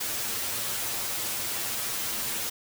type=noise with comb filter; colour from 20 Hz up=white; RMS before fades=-31 dBFS; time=0-2.5 s; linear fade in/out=10 ms; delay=8.7 ms; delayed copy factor=+0.9; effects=none